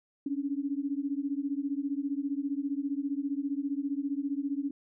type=beating tone pair; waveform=sine; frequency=274.8 / 289.8 Hz; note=C#4 / D4; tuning=-15 / -23 cents; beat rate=15 Hz; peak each=-32 / -33 dBFS; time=0.26-4.71 s; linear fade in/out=5 ms; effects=none